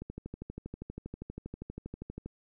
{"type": "click train", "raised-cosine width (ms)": 3, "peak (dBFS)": -27, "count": 29, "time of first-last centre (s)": [0.02, 2.26], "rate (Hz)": 12.5, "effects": []}